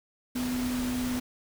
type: tone in noise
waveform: sine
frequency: 249.6 Hz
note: B3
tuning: 19 cents sharp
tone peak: -28 dBFS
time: 0.35-1.2 s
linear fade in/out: 10 ms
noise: pink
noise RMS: -37 dBFS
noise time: 0.35-1.2 s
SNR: +6 dB
effects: none